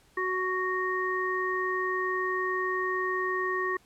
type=harmonic tone; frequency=371.1 Hz; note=F#4; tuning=5 cents sharp; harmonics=1 / 3 / 5; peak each=-31 / -31 / -31 dBFS; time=0.17-3.77 s; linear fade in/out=5 ms; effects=pink hiss -62 dBFS RMS until 3.85 s + low-pass 12000 Hz 12 dB/octave